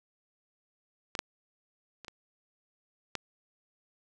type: clicks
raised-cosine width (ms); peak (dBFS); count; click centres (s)
0.2; -17 / -11 / -28 / -25 / -15; 5; 1.152 / 1.191 / 2.047 / 2.082 / 3.153
effects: none